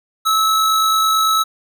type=tone pair together; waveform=square; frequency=1300 / 3851 Hz; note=E6 / B7; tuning=-24 / -44 cents; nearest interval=octave + perfect fifth; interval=1880 cents; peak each=-14 / -23 dBFS; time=0.25-1.44 s; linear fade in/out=20 ms; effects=none